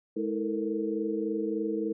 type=tone cluster; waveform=sine; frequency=212.1 / 322.8 / 444 / 467.4 Hz; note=G#3 / E4 / A4 / A#4; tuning=+37 / -36 / +16 / +5 cents; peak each=-35 / -31 / -33 / -36 dBFS; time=0.16-1.93 s; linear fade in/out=10 ms; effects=none